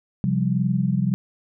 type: chord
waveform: sine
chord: C suspended fourth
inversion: none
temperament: equal with one note detuned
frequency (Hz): 132.49 / 174.61 / 196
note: C3 / F3 / G3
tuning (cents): +22 / 0 / 0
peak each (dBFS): -23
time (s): 0.24-1.14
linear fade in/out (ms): 0
effects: none